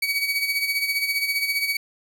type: tone with tremolo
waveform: 30% pulse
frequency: 2264 Hz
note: C#7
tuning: 36 cents sharp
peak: -17 dBFS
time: 0.02-1.77 s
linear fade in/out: 5 ms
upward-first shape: sine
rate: 15 Hz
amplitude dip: 60%
effects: none